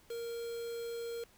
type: tone with quantisation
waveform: triangle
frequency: 466.2 Hz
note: A#4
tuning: in tune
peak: -36 dBFS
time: 0.1-1.24 s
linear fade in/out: 5 ms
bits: 8
effects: pink hiss -64 dBFS RMS until 1.37 s